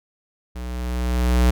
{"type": "tone with level ramp", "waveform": "square", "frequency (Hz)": 61.3, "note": "B1", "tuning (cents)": -12, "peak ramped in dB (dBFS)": [-30, -13], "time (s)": [0.55, 1.51], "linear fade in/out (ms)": 10, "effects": []}